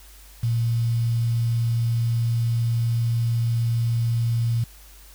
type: tone with quantisation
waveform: sine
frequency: 116.6 Hz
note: A#2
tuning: 1 cent sharp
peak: -19 dBFS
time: 0.43-4.64 s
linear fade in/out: 5 ms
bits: 7
effects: added 50 Hz sine -46 dBFS peak until 5.14 s + white hiss -50 dBFS RMS until 5.14 s